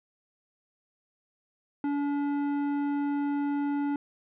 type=tone with tanh clipping; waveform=sine; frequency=286.3 Hz; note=D4; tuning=44 cents flat; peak=-28 dBFS; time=1.84-3.96 s; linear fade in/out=2 ms; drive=12 dB; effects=none